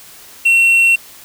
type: tone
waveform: triangle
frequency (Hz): 2720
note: F7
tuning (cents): -46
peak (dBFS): -6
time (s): 0.45-0.96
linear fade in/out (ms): 10
effects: white hiss -39 dBFS RMS until 1.24 s